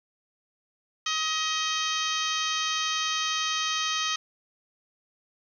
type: harmonic tone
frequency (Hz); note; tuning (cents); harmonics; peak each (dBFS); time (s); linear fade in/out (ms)
631; D#5; +24; 2 / 3 / 4 / 5 / 6 / 7 / 8 / 9 / 10; -31 / -35 / -35 / -31 / -35 / -39 / -38 / -39 / -36; 1.06-4.16; 5
effects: 10-bit